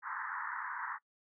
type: band-pass noise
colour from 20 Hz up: pink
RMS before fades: -40 dBFS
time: 0.02-0.99 s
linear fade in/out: 50 ms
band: 880 to 1900 Hz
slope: 96 dB/octave
effects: noise-tail reverb RT60 0.1 s tail -23 dB re dry